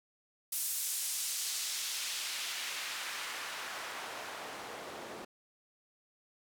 white noise with band-pass filter sweep, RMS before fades -39 dBFS, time 0.52-5.25 s, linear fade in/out 5 ms, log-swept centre 11000 to 420 Hz, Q 0.8, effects none

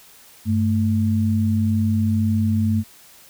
sine tone pair together, 98 / 220 Hz, G2 / A3, 0 / 0 cents, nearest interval octave + major second, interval 1400 cents, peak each -19 dBFS, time 0.45-2.84 s, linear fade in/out 50 ms, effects white hiss -48 dBFS RMS until 3.29 s

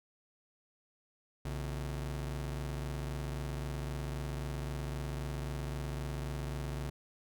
40% pulse ring-modulated tone, 100 Hz, G2, 35 cents sharp, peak -32 dBFS, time 1.45-6.9 s, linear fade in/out 5 ms, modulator 38.1 Hz, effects none

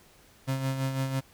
35% pulse tone with tremolo, 133.7 Hz, C3, 38 cents sharp, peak -24 dBFS, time 0.47-1.21 s, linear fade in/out 20 ms, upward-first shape sine, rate 6 Hz, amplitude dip 50%, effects pink hiss -58 dBFS RMS until 1.33 s

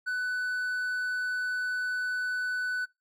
triangle tone, 1495 Hz, F#6, 17 cents sharp, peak -26 dBFS, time 0.06-2.86 s, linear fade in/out 20 ms, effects noise-tail reverb RT60 0.2 s tail -23 dB re dry

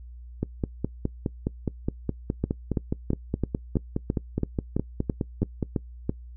two click trains, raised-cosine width 3 ms, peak -11 / -12 dBFS, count 12 / 26, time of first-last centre 2.44-6.094 / 0.43-5.628 s, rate 3.01 / 4.81 Hz, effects noise-tail reverb RT60 0.1 s tail -22 dB re dry + added 60 Hz sine -40 dBFS peak until 6.36 s

